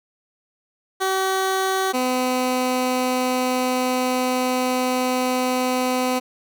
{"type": "tone pair in turn", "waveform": "15% pulse", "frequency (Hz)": [381, 253.8], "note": ["G4", "B3"], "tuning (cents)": [-49, 47], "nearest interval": "perfect fifth", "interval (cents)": 704, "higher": "first", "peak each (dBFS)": -13, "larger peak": "neither", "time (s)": [[1, 1.93], [1.93, 6.2]], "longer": "second", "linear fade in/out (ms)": 20, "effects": []}